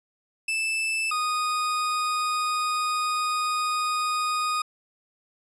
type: tone pair in turn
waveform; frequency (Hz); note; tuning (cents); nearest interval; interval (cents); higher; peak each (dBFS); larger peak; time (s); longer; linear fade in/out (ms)
40% pulse; 2637 / 1238.4; E7 / D#6; 0 / -9; octave + minor second; 1309; first; -23; neither; 0.48-1.11 / 1.11-4.62; second; 5
effects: resampled to 24000 Hz